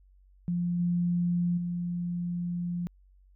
sine tone with level steps, 174.61 Hz, F3, in tune, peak -26 / -24 / -29 dBFS, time 0.48-2.87 s, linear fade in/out 0 ms, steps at 0.79 / 1.57 s, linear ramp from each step 10 ms, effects added 47 Hz sine -56 dBFS peak until 3.35 s

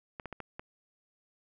clicks, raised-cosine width 0.5 ms, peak -25 dBFS, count 5, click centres 0.198 / 0.257 / 0.327 / 0.403 / 0.595 s, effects none

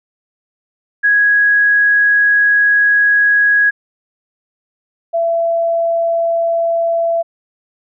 sine tone pair in turn, 1661.2 / 670.6 Hz, G#6 / E5, 0 / +30 cents, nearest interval octave + major third, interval 1570 cents, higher first, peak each -8 / -12 dBFS, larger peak first, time 1.03-3.71 / 5.13-7.23 s, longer first, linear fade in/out 20 ms, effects none

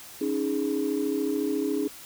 sine chord, C# suspended second, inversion none, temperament equal, 277.2 / 311.1 / 415.3 Hz, C#4 / D#4 / G#4, 0 / 0 / 0 cents, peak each -28 dBFS, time 0.21-1.88 s, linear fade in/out 5 ms, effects tanh soft clip ceiling -17 dBFS + white hiss -45 dBFS RMS until 2.05 s

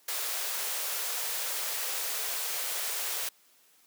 white high-pass noise, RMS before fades -33 dBFS, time 0.08-3.29 s, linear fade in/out 5 ms, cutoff 410 Hz, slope 48 dB/octave, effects white hiss -63 dBFS RMS until 3.86 s + high-pass 200 Hz 12 dB/octave

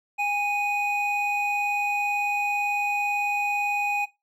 triangle tone pair together, 817 / 2489 Hz, G#5 / D#7, -29 / 0 cents, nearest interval octave + perfect fifth, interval 1929 cents, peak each -24 dBFS, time 0.18-4.06 s, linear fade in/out 20 ms, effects noise-tail reverb RT60 0.2 s tail -18 dB re dry

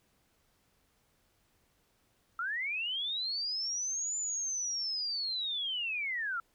sine linear two-way sweep, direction up then down, 1319 to 7110 to 1319 Hz, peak -32 dBFS, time 2.39-6.4 s, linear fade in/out 2 ms, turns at 4.17 s, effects pink hiss -72 dBFS RMS until 6.54 s

